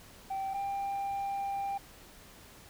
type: tone pair in turn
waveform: sine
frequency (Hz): 776 / 793.2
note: G5 / G5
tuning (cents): -18 / +20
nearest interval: unison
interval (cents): 38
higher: second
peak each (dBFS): -30 / -29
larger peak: second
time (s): 0.3-0.54 / 0.54-1.78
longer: second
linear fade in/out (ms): 10
effects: tanh soft clip ceiling -31 dBFS + pink hiss -54 dBFS RMS until 2.69 s